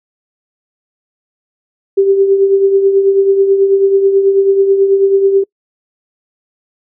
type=tone with tremolo; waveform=sine; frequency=392 Hz; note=G4; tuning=in tune; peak=-4 dBFS; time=1.97-5.44 s; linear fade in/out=10 ms; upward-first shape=triangle; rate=9.2 Hz; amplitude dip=60%; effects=noise-tail reverb RT60 0.1 s tail -26 dB re dry